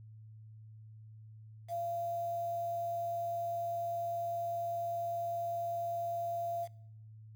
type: tone with quantisation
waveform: sine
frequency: 685 Hz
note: F5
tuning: 34 cents flat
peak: -34 dBFS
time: 1.68-6.68 s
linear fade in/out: 50 ms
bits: 9
effects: noise-tail reverb RT60 0.7 s tail -22 dB re dry + added 109 Hz sine -50 dBFS peak until 7.35 s